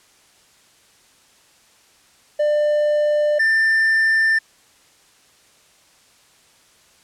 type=tone pair in turn; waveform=triangle; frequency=596 / 1786 Hz; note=D5 / A6; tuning=+25 / +25 cents; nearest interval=octave + perfect fifth; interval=1900 cents; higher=second; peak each=-13 / -12 dBFS; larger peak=second; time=2.39-3.39 / 3.39-4.39 s; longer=neither; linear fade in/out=10 ms; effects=white hiss -54 dBFS RMS until 7.03 s + low-pass 9000 Hz 12 dB/octave